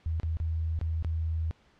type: tone with dropouts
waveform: sine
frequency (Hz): 80.8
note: E2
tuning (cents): -34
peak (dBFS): -27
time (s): 0.06-1.51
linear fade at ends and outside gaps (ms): 0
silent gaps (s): 0.199-0.232 / 0.37-0.401 / 0.79-0.813 / 1.025-1.047
effects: pink hiss -63 dBFS RMS until 1.79 s + low-pass 4000 Hz 12 dB/octave